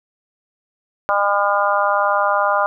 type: harmonic tone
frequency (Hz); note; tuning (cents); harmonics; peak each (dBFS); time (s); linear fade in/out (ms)
202.1; G#3; -47; 3 / 4 / 5 / 6 / 7; -20 / -21 / -21 / -20 / -22; 1.09-2.66; 0
effects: none